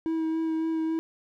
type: tone with vibrato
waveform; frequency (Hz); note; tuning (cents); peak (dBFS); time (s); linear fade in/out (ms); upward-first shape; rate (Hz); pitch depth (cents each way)
triangle; 322.1; E4; -40; -23; 0.06-0.99; 0; sine; 3.6; 14
effects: none